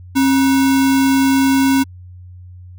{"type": "tone with sample-and-hold", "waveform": "sine", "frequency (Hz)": 269, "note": "C4", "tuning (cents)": 48, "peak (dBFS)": -10, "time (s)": [0.15, 1.84], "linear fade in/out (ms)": 20, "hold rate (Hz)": 1225, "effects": ["added 90 Hz sine -34 dBFS peak until 2.78 s"]}